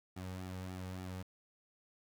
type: tone with flanger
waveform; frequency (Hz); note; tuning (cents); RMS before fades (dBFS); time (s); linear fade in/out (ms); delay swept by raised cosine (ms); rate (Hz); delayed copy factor
sawtooth; 92.5; F#2; 0; -44; 0.16-1.23; 10; 1.9 to 3; 3.5; -0.6
effects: 11-bit